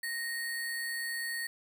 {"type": "tone with sample-and-hold", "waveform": "sine", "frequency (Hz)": 1864.7, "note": "A#6", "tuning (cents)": 0, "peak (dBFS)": -33, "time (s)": [0.03, 1.47], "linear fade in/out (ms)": 5, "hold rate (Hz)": 6300, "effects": []}